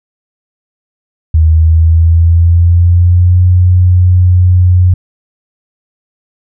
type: tone with pitch glide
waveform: sine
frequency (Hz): 79.5 to 90.27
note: D#2 to F#2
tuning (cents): +38 to -42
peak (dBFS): -3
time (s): 1.34-4.94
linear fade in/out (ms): 5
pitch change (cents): +220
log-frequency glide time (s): 1.48-3.44
effects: none